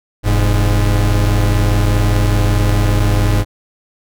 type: tone pair together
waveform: 45% pulse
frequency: 42.62 / 103.1 Hz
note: F1 / G#2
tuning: -41 / -12 cents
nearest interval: octave + minor third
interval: 1529 cents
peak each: -14 / -13 dBFS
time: 0.23-3.45 s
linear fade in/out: 50 ms
effects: none